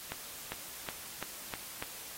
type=accelerating click train; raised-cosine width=0.3 ms; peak=-20 dBFS; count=6; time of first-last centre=0.12-1.825 s; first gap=400 ms; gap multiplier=0.92; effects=white hiss -46 dBFS RMS until 2.17 s + AAC 48 kbps